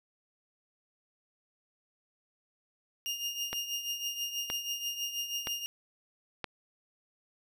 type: tone with tremolo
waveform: 30% pulse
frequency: 2829 Hz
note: F7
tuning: 22 cents sharp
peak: -28 dBFS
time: 3.06-5.66 s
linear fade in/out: 0 ms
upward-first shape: triangle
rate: 6.2 Hz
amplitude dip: 70%
type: click train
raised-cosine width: 0.3 ms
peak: -18 dBFS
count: 4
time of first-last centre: 3.53-6.443 s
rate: 1.03 Hz
effects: none